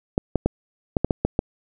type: clicks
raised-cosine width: 2 ms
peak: -5 dBFS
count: 8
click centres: 0.179 / 0.357 / 0.46 / 0.968 / 1.046 / 1.108 / 1.25 / 1.391 s
effects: none